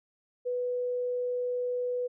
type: tone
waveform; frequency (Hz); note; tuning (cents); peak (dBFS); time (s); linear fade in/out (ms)
sine; 493.9; B4; 0; -28; 0.45-2.08; 20
effects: none